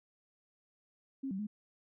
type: tone with pitch steps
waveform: sine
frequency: 269.9 / 192 / 210.3 Hz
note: C#4 / G3 / G#3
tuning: -46 / -36 / +22 cents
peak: -35 dBFS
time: 1.23-1.47 s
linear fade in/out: 10 ms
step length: 80 ms
effects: none